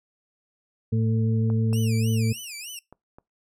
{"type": "harmonic tone", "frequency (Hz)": 111.7, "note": "A2", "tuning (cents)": 27, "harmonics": [1, 2, 4], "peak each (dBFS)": [-21, -26, -33], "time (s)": [0.92, 2.33], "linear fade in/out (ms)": 10}
{"type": "clicks", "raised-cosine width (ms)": 1, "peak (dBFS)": [-24, -24, -31, -32], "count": 4, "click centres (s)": [1.501, 1.729, 2.926, 3.185]}
{"type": "tone with vibrato", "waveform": "15% pulse", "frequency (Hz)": 2637, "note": "E7", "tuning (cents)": 0, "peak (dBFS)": -28, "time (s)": [1.73, 2.79], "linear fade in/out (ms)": 2, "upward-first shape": "sine", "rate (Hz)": 3.3, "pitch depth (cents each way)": 230}
{"effects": ["noise-tail reverb RT60 0.2 s tail -23 dB re dry"]}